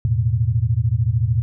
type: chord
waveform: sine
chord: E suspended fourth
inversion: none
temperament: equal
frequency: 82.41 / 110 / 123.47 Hz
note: E2 / A2 / B2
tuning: 0 / 0 / 0 cents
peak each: -24 / -18 / -20 dBFS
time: 0.05-1.42 s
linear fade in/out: 0 ms
effects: none